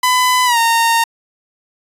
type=tone with pitch glide; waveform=sawtooth; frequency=1004 to 920.7 Hz; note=B5 to A#5; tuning=+28 to -22 cents; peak=-7 dBFS; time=0.03-1.04 s; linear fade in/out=5 ms; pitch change=-150 cents; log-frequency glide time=0.45-0.58 s; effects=resampled to 32000 Hz